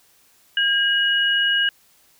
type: tone pair together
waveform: sine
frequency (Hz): 1618 / 2902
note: G#6 / F#7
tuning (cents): -46 / -34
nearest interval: minor seventh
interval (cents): 1012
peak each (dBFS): -19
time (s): 0.57-1.69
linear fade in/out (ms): 2
effects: white hiss -57 dBFS RMS until 2.19 s